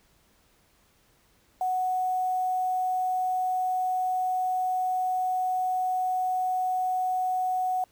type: tone with quantisation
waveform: sine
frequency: 740 Hz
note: F#5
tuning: in tune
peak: -24 dBFS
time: 1.61-7.84 s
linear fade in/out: 2 ms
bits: 8
effects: pink hiss -64 dBFS RMS until 7.91 s